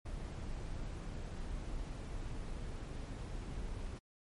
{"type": "noise", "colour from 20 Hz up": "brown", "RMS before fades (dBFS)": -42, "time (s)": [0.05, 3.99], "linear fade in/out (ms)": 10, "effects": ["MP3 48 kbps"]}